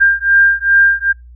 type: beating tone pair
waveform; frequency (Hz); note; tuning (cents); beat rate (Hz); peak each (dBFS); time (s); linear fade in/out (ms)
sine; 1595 / 1597.5; G6 / G6; +30 / +32; 2.5; -11; 0-1.13; 20
effects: noise-tail reverb RT60 0.2 s tail -26 dB re dry + added 60 Hz sine -35 dBFS peak until 1.35 s